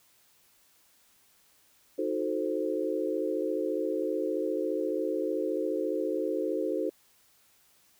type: chord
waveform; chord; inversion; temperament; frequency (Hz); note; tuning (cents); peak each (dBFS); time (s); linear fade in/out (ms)
sine; D# diminished seventh; none; equal with one note detuned; 311.1 / 365.1 / 440 / 523.3; D#4 / F#4 / A4 / C5; 0 / -23 / 0 / 0; -33; 1.98-6.9; 10
effects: white hiss -64 dBFS RMS until 7.99 s